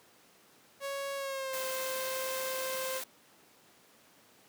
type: tone with pitch glide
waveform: sawtooth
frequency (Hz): 554.4 to 523.3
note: C#5 to C5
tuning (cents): 0 to 0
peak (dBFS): -31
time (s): 0.8-3.02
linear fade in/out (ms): 50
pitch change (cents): -100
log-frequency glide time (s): 1.16-1.58
type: noise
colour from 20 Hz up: white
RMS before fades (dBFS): -40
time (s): 1.53-3.04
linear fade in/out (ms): 5
effects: pink hiss -61 dBFS RMS until 4.48 s + high-pass 200 Hz 12 dB/octave